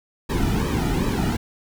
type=noise with flanger; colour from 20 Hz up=brown; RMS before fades=-22 dBFS; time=0.29-1.37 s; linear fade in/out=10 ms; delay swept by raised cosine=1.4 to 1.9 ms; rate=2.6 Hz; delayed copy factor=-0.8; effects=none